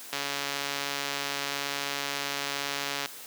click train, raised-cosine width 0.2 ms, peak -13 dBFS, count 414, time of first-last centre 0.13-3.059 s, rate 141 Hz, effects white hiss -44 dBFS RMS until 3.26 s + high-pass 200 Hz 12 dB/octave

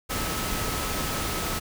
sine tone in noise, 1291 Hz, E6, 37 cents flat, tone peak -37 dBFS, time 0.09-1.6 s, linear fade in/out 20 ms, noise pink, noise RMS -29 dBFS, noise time 0.09-1.6 s, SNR -11 dB, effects none

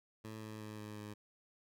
15% pulse tone with pitch steps, 109.4 / 108.33 / 107.27 / 106.22 / 105.19 Hz, A2 / A2 / A2 / G#2 / G#2, -9 / -26 / -44 / +39 / +23 cents, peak -39 dBFS, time 0.24-1.14 s, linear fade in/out 10 ms, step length 180 ms, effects none

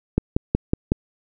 click train, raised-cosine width 3 ms, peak -4 dBFS, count 5, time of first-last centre 0.18-0.919 s, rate 5.41 Hz, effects none

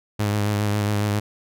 sawtooth tone with vibrato, 103.83 Hz, G#2, in tune, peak -16 dBFS, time 0.19-1.2 s, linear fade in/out 10 ms, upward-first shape sine, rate 7.3 Hz, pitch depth 30 cents each way, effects none

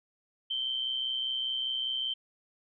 sine tone with amplitude modulation, 3113 Hz, G7, 13 cents flat, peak -27 dBFS, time 0.5-2.14 s, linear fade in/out 10 ms, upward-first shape sine, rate 125 Hz, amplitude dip 55%, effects none

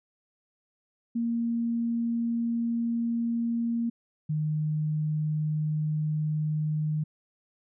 sine tone pair in turn, 233.1 / 153.17 Hz, A#3 / D#3, 0 / -27 cents, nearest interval perfect fifth, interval 727 cents, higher first, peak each -25 dBFS, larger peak neither, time 1.15-3.9 / 4.29-7.04 s, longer neither, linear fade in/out 10 ms, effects none

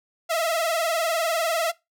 sawtooth tone with vibrato, 659.3 Hz, E5, in tune, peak -18 dBFS, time 0.29-1.72 s, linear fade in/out 20 ms, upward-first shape triangle, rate 20 Hz, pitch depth 100 cents each way, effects noise-tail reverb RT60 0.2 s tail -21 dB re dry

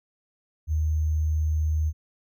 sine tone with sample-and-hold, 77.78 Hz, D#2, in tune, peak -21 dBFS, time 0.67-1.93 s, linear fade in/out 50 ms, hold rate 6300 Hz, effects none

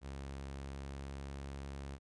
sawtooth tone with pitch glide, 68.5 to 69.02 Hz, C#2 to C#2, -20 to -7 cents, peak -39 dBFS, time 0.01-1.99 s, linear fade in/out 50 ms, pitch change +13 cents, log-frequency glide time 0.64-1.28 s, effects resampled to 22050 Hz

